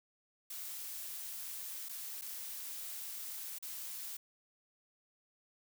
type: noise with dropouts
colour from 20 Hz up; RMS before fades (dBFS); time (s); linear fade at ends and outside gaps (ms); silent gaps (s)
blue; -44; 0.5-4.17; 5; 1.887-1.893 / 2.213-2.219 / 3.586-3.625
effects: none